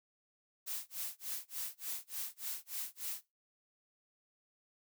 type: noise with tremolo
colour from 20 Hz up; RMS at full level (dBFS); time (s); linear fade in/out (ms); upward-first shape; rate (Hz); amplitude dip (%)
blue; -39; 0.66-3.22; 20; sine; 3.4; 100
effects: noise-tail reverb RT60 0.2 s tail -17 dB re dry